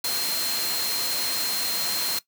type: tone in noise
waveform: sine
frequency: 4186 Hz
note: C8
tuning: in tune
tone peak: -27 dBFS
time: 0.04-2.19 s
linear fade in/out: 5 ms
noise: white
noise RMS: -28 dBFS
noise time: 0.04-2.19 s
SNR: -2 dB
effects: noise-tail reverb RT60 0.1 s tail -17 dB re dry + high-pass 150 Hz 12 dB/octave